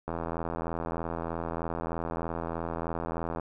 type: click train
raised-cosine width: 1 ms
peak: -19 dBFS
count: 277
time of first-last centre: 0.08-3.397 s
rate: 83.2 Hz
effects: none

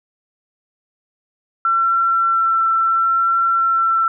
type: tone with vibrato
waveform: sine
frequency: 1348 Hz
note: E6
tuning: 38 cents sharp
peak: -13 dBFS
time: 1.65-4.08 s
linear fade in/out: 2 ms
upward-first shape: triangle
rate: 0.71 Hz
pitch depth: 12 cents each way
effects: none

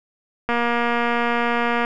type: click train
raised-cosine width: 0.5 ms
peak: -7 dBFS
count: 323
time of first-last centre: 0.49-1.849 s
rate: 237 Hz
effects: none

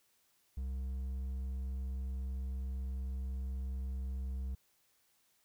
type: tone with hard clipping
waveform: triangle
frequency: 65.41 Hz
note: C2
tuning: in tune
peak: -37 dBFS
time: 0.57-4.55 s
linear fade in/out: 5 ms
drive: 7 dB
effects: white hiss -73 dBFS RMS until 5.44 s

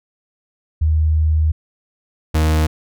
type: tone pair in turn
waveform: sine / 40% pulse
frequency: 78.1 / 78.1 Hz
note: D#2 / D#2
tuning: +7 / +7 cents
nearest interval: unison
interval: 0 cents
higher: neither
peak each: -12 dBFS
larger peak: neither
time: 0.81-1.52 / 2.34-2.67 s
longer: first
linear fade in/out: 10 ms
effects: none

